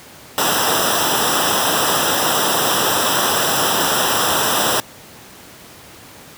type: noise with comb filter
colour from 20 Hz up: pink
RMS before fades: -17 dBFS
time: 0.38-4.8 s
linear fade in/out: 0 ms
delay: 0.45 ms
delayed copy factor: -0.9
effects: pink hiss -40 dBFS RMS until 6.37 s + high-pass 100 Hz 12 dB/octave

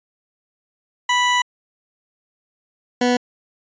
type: tone pair in turn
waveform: 20% pulse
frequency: 985 / 246.2 Hz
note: B5 / B3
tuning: -5 / -5 cents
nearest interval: 2 octaves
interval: 2400 cents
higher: first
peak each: -10 dBFS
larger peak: neither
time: 1.09-1.42 / 3.01-3.17 s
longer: first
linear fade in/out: 5 ms
effects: resampled to 16000 Hz

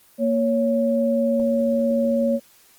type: tone pair together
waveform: sine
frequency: 233.1 / 557.1 Hz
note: A#3 / C#5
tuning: 0 / +9 cents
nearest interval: octave + minor third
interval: 1509 cents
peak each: -20 dBFS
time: 0.18-2.4 s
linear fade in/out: 50 ms
effects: white hiss -54 dBFS RMS until 2.78 s + Opus 24 kbps

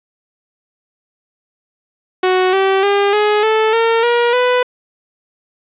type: tone with pitch steps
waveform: sawtooth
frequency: 370 / 385.9 / 402.6 / 419.9 / 438 / 456.8 / 476.5 / 497 Hz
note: F#4 / G4 / G4 / G#4 / A4 / A#4 / A#4 / B4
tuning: 0 / -27 / +46 / +19 / -8 / -35 / +38 / +11 cents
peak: -7 dBFS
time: 2.23-4.63 s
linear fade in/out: 5 ms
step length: 300 ms
effects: resampled to 8000 Hz + 8-bit

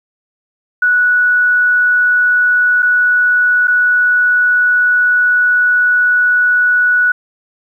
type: tone with dropouts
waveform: sine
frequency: 1472 Hz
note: F#6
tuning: 9 cents flat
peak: -8 dBFS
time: 0.82-7.12 s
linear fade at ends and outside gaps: 5 ms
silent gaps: 2.823-2.827 / 3.673-3.679 s
effects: 8-bit

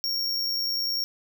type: tone with amplitude modulation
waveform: square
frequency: 5530 Hz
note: F8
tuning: 18 cents flat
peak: -24 dBFS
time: 0.04-1.04 s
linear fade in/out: 0 ms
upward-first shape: sine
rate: 60.3 Hz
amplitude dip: 35%
effects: none

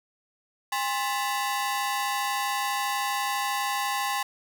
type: ring-modulated tone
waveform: sawtooth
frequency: 932.3 Hz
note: A#5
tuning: in tune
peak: -19 dBFS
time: 0.72-4.23 s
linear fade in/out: 5 ms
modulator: 123 Hz
effects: none

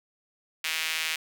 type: tone with high-pass filter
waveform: sawtooth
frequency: 159.6 Hz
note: D#3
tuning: 44 cents sharp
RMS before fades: -30 dBFS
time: 0.64-1.16 s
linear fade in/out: 5 ms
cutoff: 2400 Hz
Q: 1.9
effects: none

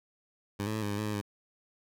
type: tone with pitch steps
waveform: 15% pulse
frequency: 101.3 / 108.1 / 109.2 / 102.8 / 102 / 107.1 / 106.1 / 102.5 Hz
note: G#2 / A2 / A2 / G#2 / G#2 / A2 / G#2 / G#2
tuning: -43 / -30 / -13 / -17 / -31 / -46 / +38 / -22 cents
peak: -25 dBFS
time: 0.59-1.214 s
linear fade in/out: 10 ms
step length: 78 ms
effects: none

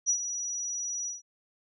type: tone with ADSR envelope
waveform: sine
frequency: 5840 Hz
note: F#8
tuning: 24 cents flat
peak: -21 dBFS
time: 0.06-1.22 s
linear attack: 33 ms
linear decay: 82 ms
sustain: -10 dB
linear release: 150 ms
effects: none

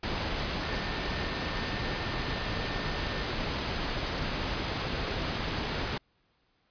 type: tone in noise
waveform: sine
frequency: 1800 Hz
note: A6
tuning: 39 cents sharp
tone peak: -43 dBFS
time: 0.63-3.23 s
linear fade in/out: 5 ms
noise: pink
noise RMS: -32 dBFS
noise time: 0.03-5.98 s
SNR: -14 dB
effects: pink hiss -71 dBFS RMS until 6.7 s + resampled to 11025 Hz

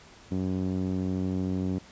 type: tone with low-pass filter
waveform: 5% pulse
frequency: 93.2 Hz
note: F#2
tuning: 13 cents sharp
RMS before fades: -29 dBFS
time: 0.31-1.79 s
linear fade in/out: 10 ms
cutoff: 240 Hz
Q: 1.6
effects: pink hiss -52 dBFS RMS until 1.91 s + resampled to 16000 Hz

